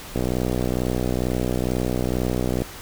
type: click train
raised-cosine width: 2 ms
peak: -10 dBFS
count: 154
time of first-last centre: 0.16-2.62 s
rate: 62.2 Hz
effects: pink hiss -38 dBFS RMS until 2.81 s